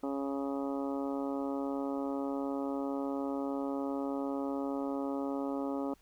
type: harmonic tone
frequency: 138.59 Hz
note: C#3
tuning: in tune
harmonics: 2 / 3 / 4 / 5 / 6 / 7 / 8 / 9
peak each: -34 / -41 / -40 / -46 / -45 / -49 / -52 / -48 dBFS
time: 0.03-5.94 s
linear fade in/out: 5 ms
effects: added 50 Hz sine -67 dBFS peak until 6.01 s + pink hiss -67 dBFS RMS until 6.01 s